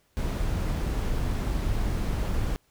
brown noise, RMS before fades -27 dBFS, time 0.17-2.56 s, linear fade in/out 0 ms, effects pink hiss -67 dBFS RMS until 2.7 s

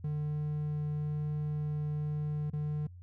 triangle tone with dropouts, 149.9 Hz, D3, 36 cents sharp, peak -29 dBFS, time 0.04-2.87 s, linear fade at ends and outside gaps 5 ms, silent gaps 2.501-2.532 s, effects noise-tail reverb RT60 0.1 s tail -25 dB re dry + added 89 Hz sine -47 dBFS peak until 3.02 s

